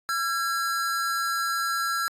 square tone pair together, 1355 / 1645.5 Hz, E6 / G#6, +47 / -16 cents, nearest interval minor third, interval 337 cents, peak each -27 / -30 dBFS, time 0.09-2.08 s, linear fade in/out 0 ms, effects AAC 64 kbps

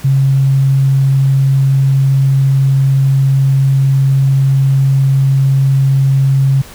sine tone, 135.6 Hz, C#3, 38 cents flat, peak -7 dBFS, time 0.04-6.62 s, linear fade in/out 10 ms, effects pink hiss -35 dBFS RMS until 6.74 s

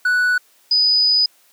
triangle / sine tone pair in turn, 1480 / 4978 Hz, F#6 / D#8, 0 / 0 cents, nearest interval octave + major sixth, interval 2100 cents, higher second, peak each -12 dBFS, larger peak neither, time 0.05-0.38 / 0.71-1.26 s, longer second, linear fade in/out 5 ms, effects white hiss -55 dBFS RMS until 1.52 s + high-pass 300 Hz 12 dB/octave

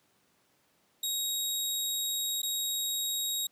20% pulse tone with dropouts, 3787 Hz, A#7, 27 cents sharp, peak -24 dBFS, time 1.03-3.47 s, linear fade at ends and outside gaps 5 ms, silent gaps 2.419-2.43 s, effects pink hiss -69 dBFS RMS until 3.51 s + high-pass 150 Hz 12 dB/octave

